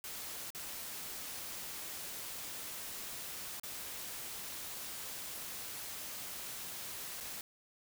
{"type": "noise with dropouts", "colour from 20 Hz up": "white", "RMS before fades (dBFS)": -44, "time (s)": [0.04, 7.41], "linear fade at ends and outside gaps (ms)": 1, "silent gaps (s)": [[0.504, 0.548], [3.598, 3.634], [7.203, 7.207]], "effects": []}